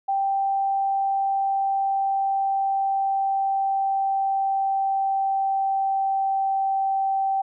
sine tone with pitch glide, 784 to 777.2 Hz, G5 to G5, 0 to -15 cents, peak -20 dBFS, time 0.08-7.42 s, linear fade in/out 10 ms, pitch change -15 cents, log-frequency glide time 0.69-7.08 s, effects none

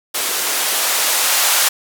violet noise with band-pass filter sweep, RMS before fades -17 dBFS, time 0.14-1.69 s, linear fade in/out 10 ms, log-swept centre 360 to 770 Hz, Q 0.96, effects none

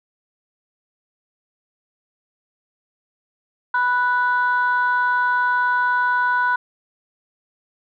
sine tone pair together, 987.8 / 1480 Hz, B5 / F#6, 0 / 0 cents, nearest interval perfect fifth, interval 700 cents, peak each -18 dBFS, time 3.74-6.56 s, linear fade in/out 5 ms, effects tanh soft clip ceiling -10 dBFS

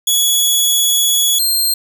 15% pulse tone pair in turn, 3379 / 4184 Hz, G#7 / C8, +29 / -1 cents, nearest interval major third, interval 370 cents, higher second, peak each -4 / -6 dBFS, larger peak first, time 0.07-1.39 / 1.39-1.74 s, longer first, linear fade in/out 5 ms, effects none

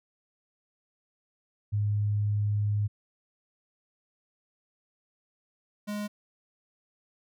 sine / square tone pair in turn, 103.83 / 207.7 Hz, G#2 / G#3, 0 / 0 cents, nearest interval octave, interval 1200 cents, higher second, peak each -24 / -32 dBFS, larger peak first, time 1.72-2.88 / 5.87-6.08 s, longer first, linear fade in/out 20 ms, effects none

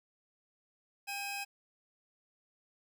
sawtooth tone pair together, 800.4 / 2541 Hz, G5 / D#7, +36 / +36 cents, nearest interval octave + minor sixth, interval 2000 cents, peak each -37 / -36 dBFS, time 1.07-1.45 s, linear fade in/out 20 ms, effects none

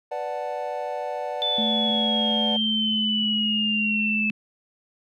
triangle chord, B minor seventh, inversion none, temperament equal, 493.9 / 587.3 / 740 / 880 Hz, B4 / D5 / F#5 / A5, 0 / 0 / 0 / 0 cents, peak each -32 / -29 / -30 / -33 dBFS, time 0.11-2.57 s, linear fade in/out 10 ms
sine linear sweep, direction down, 3520 to 2613 Hz, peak -22 dBFS, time 1.42-4.3 s, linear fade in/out 0 ms
sine tone with pitch glide, 220 to 213.4 Hz, A3 to G#3, 0 to +47 cents, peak -25 dBFS, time 1.58-4.31 s, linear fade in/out 5 ms, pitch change -53 cents, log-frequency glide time 2.15-3.54 s
effects none

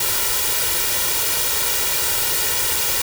white noise with comb filter, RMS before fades -20 dBFS, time 0-3.02 s, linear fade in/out 5 ms, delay 2.1 ms, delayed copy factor +0.75, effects none

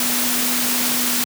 sine tone in noise, 245.2 Hz, B3, 12 cents flat, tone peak -26 dBFS, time 0-1.24 s, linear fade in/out 2 ms, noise white, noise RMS -20 dBFS, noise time 0-1.24 s, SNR -9 dB, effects high-pass 150 Hz 12 dB/octave

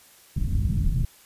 pink low-pass noise, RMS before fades -23 dBFS, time 0.36-1.05 s, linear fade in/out 5 ms, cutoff 170 Hz, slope 24 dB/octave, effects white hiss -53 dBFS RMS until 1.25 s + resampled to 32000 Hz

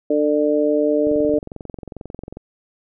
harmonic tone, 149 Hz, D3, 25 cents sharp, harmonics 2 / 3 / 4, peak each -19 / -19 / -19 dBFS, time 0.1-1.39 s, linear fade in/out 5 ms
click train, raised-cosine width 2 ms, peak -19 dBFS, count 30, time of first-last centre 1.07-2.37 s, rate 22.3 Hz
effects none

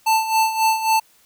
square tone with tremolo, 885 Hz, A5, 10 cents sharp, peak -14 dBFS, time 0.06-1 s, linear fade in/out 10 ms, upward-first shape sine, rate 3.7 Hz, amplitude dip 70%, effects white hiss -56 dBFS RMS until 1.25 s

